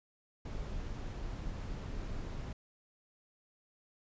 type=noise; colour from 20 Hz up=brown; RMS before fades=-40 dBFS; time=0.45-2.53 s; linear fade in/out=5 ms; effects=resampled to 16000 Hz